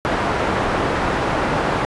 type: low-pass noise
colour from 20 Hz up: white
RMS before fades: -20 dBFS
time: 0.05-1.85 s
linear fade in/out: 0 ms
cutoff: 1100 Hz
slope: 12 dB/octave
effects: resampled to 24000 Hz